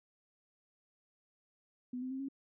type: tone with pitch steps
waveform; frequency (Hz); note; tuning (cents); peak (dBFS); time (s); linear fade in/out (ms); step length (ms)
sine; 249.2 / 256.9 / 264.9 / 273.2; B3 / C4 / C4 / C#4; +16 / -32 / +22 / -25; -37; 1.93-2.286; 5; 89
effects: none